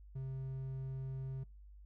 triangle tone, 132.6 Hz, C3, 23 cents sharp, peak -37 dBFS, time 0.15-1.44 s, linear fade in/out 10 ms, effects noise-tail reverb RT60 0.3 s tail -26 dB re dry + added 50 Hz sine -53 dBFS peak until 1.85 s

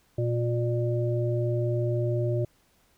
harmonic tone, 119.2 Hz, A#2, 39 cents sharp, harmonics 1 / 3 / 5, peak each -25 / -30 / -32 dBFS, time 0.18-2.45 s, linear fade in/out 5 ms, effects pink hiss -65 dBFS RMS until 2.97 s

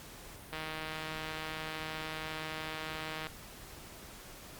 click train, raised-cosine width 0.3 ms, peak -23 dBFS, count 431, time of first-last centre 0.53-3.269 s, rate 157 Hz, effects pink hiss -50 dBFS RMS until 4.59 s + Opus 48 kbps

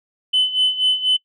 sine tone with tremolo, 3024 Hz, F#7, 37 cents sharp, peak -10 dBFS, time 0.33-1.17 s, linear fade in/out 10 ms, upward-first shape sine, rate 4.1 Hz, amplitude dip 80%, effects noise-tail reverb RT60 0.1 s tail -22 dB re dry + tanh soft clip ceiling -10 dBFS

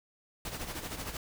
pink noise with tremolo, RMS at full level -37 dBFS, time 0.45-1.17 s, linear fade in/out 2 ms, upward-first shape sine, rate 13 Hz, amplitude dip 60%, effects none

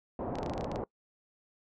white low-pass noise, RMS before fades -36 dBFS, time 0.19-0.84 s, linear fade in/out 2 ms, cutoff 780 Hz, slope 24 dB/octave
clicks, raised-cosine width 0.2 ms, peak -26 dBFS, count 11, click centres 0.355 / 0.386 / 0.431 / 0.462 / 0.497 / 0.536 / 0.579 / 0.61 / 0.644 / 0.716 / 0.759 s
effects noise-tail reverb RT60 0.1 s tail -23 dB re dry

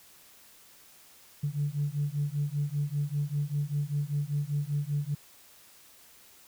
sine beating tone pair, 142.6 / 147.7 Hz, C#3 / D3, +49 / +10 cents, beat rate 5.1 Hz, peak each -30 dBFS, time 1.43-5.15 s, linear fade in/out 10 ms, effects tanh soft clip ceiling -21 dBFS + white hiss -56 dBFS RMS until 6.47 s

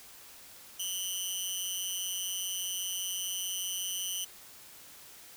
15% pulse tone with amplitude modulation, 3015 Hz, F#7, 32 cents sharp, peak -22 dBFS, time 0.79-4.25 s, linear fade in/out 10 ms, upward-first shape sine, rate 186 Hz, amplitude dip 85%, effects white hiss -52 dBFS RMS until 5.36 s

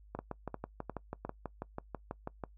two click trains, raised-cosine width 1 ms, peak -24 / -24 dBFS, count 15 / 4, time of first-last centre 0.15-2.438 / 0.19-1.25 s, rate 6.12 / 2.83 Hz, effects noise-tail reverb RT60 0.1 s tail -22 dB re dry + added 51 Hz sine -55 dBFS peak until 2.57 s

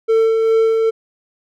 triangle tone with tremolo, 448.1 Hz, A4, 32 cents sharp, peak -8 dBFS, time 0.08-0.91 s, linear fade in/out 20 ms, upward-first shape sine, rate 2.5 Hz, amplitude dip 30%, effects none

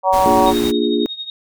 harmonic tone, 188.5 Hz, F#3, 32 cents sharp, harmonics 3 / 4 / 5 / 6, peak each -17 / -16 / -15 / -23 dBFS, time 0.03-0.54 s, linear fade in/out 50 ms
pink noise, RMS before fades -27 dBFS, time 0.12-0.72 s, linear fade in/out 20 ms
sine chord, Bb dominant seventh, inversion none, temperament equal, 233.1 / 293.7 / 349.2 / 415.3 Hz, Bb3 / D4 / F4 / Ab4, 0 / 0 / 0 / 0 cents, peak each -20 dBFS, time 0.26-1.06 s, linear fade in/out 0 ms
sine tone with tremolo, 3729 Hz, A#7, in tune, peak -22 dBFS, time 0.46-1.3 s, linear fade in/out 2 ms, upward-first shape triangle, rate 11 Hz, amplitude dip 85%
effects none

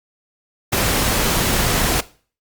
pink noise, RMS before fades -18 dBFS, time 0.72-2.01 s, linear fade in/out 10 ms, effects noise-tail reverb RT60 0.4 s tail -18 dB re dry + Opus 48 kbps

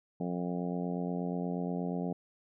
harmonic tone, 88.4 Hz, F2, 22 cents sharp, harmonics 2 / 3 / 4 / 5 / 6 / 7 / 8 / 9, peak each -34 / -38 / -44 / -41 / -47 / -45 / -45 / -48 dBFS, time 0.2-2.13 s, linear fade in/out 5 ms, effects none

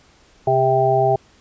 harmonic tone with a mistuned harmonic, 130.81 Hz, C3, in tune, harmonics 1 / 3 / 5 / 6, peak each -22 / -19 / -18 / -18 dBFS, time 0.47-1.16 s, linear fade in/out 5 ms, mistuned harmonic 3, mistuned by +33 cents, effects pink hiss -53 dBFS RMS until 1.4 s + resampled to 16000 Hz

